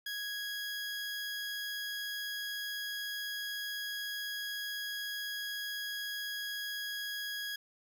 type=tone; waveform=20% pulse; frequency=1658 Hz; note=G#6; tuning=3 cents flat; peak=-32 dBFS; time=0.06-7.56 s; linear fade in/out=5 ms; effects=none